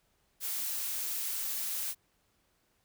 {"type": "noise", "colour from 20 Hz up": "blue", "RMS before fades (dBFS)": -35, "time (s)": [0.4, 1.95], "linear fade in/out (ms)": 50, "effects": ["pink hiss -73 dBFS RMS until 2.84 s"]}